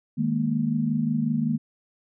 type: chord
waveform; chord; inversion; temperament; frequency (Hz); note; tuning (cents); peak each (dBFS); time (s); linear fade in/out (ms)
sine; D# suspended fourth; none; equal; 155.56 / 207.7 / 233.1; D#3 / G#3 / A#3; 0 / 0 / 0; -27 / -28 / -24; 0.17-1.58; 20
effects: none